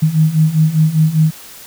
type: beating tone pair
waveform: sine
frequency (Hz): 154.1 / 159.1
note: D#3 / D#3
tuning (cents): -16 / +39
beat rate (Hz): 5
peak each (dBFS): -14 / -11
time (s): 0.02-1.31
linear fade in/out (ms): 10
effects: white hiss -36 dBFS RMS until 1.66 s